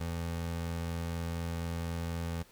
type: tone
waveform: 25% pulse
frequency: 84.1 Hz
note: E2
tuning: 35 cents sharp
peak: -30 dBFS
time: 0-2.43 s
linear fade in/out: 10 ms
effects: pink hiss -60 dBFS RMS until 2.51 s